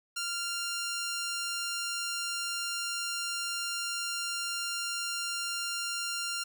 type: tone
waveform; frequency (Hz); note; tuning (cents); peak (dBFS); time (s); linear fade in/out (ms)
10% pulse; 1391; F6; -7; -24; 0.16-6.44; 10
effects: none